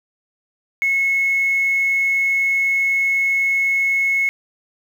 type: tone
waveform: sine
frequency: 2186 Hz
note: C#7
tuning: 25 cents flat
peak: -14 dBFS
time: 0.82-4.29 s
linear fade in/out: 0 ms
effects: tanh soft clip ceiling -10 dBFS + 7-bit